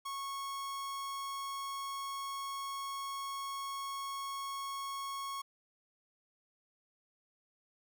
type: tone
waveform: 45% pulse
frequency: 1100 Hz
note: C#6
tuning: 14 cents flat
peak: -38 dBFS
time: 0.05-5.42 s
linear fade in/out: 10 ms
effects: none